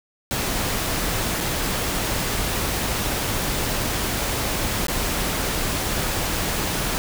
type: noise with dropouts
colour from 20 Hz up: pink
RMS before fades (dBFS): -24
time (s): 0.31-6.98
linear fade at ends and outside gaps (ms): 0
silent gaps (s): 1.403-1.408 / 4.868-4.883
effects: none